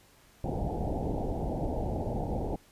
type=low-pass noise; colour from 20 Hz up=pink; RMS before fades=-32 dBFS; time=0.44-2.56 s; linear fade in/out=2 ms; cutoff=870 Hz; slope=96 dB/octave; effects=pink hiss -60 dBFS RMS until 2.71 s + resampled to 32000 Hz